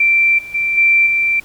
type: tone with level steps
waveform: sine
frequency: 2349 Hz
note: D7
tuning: in tune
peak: -9 / -28 / -14 / -8 / -12 dBFS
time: 0-1.4 s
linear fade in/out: 5 ms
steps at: 0.38 / 0.54 / 0.77 / 1.06 s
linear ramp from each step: 10 ms
effects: pink hiss -44 dBFS RMS until 1.44 s

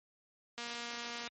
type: click train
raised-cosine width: 0.2 ms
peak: -25 dBFS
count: 166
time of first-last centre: 0.58-1.276 s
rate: 237 Hz
effects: high-pass 60 Hz 12 dB/octave + MP3 32 kbps

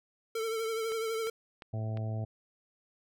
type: tone with vibrato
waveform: square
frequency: 447.8 Hz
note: A4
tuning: 30 cents sharp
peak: -32 dBFS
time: 0.35-1.3 s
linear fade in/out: 5 ms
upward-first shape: triangle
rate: 12 Hz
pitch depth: 46 cents each way
type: click train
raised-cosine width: 0.3 ms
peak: -30 dBFS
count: 4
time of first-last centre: 0.92-1.973 s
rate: 2.85 Hz
type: harmonic tone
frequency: 110 Hz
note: A2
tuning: in tune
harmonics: 1 / 2 / 3 / 4 / 5 / 6 / 7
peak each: -32 / -44 / -50 / -50 / -50 / -45 / -51 dBFS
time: 1.73-2.25 s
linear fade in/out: 10 ms
effects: none

